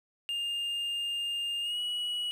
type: tone with pitch glide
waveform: triangle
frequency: 2813 to 2922 Hz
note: F7 to F#7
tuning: +12 to -22 cents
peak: -29 dBFS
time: 0.29-2.31 s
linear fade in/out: 0 ms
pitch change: +66 cents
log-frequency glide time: 1.61-1.79 s
effects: 10-bit